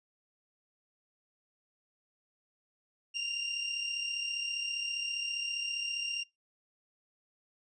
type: tone pair together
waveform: 30% pulse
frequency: 2759 / 2794 Hz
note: F7 / F7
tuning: -22 / 0 cents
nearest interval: unison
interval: 22 cents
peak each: -38 / -31 dBFS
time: 3.14-6.24 s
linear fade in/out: 20 ms
effects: noise-tail reverb RT60 0.2 s tail -24 dB re dry + resampled to 22050 Hz